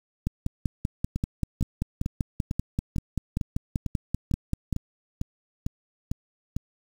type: two click trains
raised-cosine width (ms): 5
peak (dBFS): -15 / -13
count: 13 / 24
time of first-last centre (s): 1.16-6.565 / 0.27-4.727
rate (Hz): 2.22 / 5.16
effects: 7-bit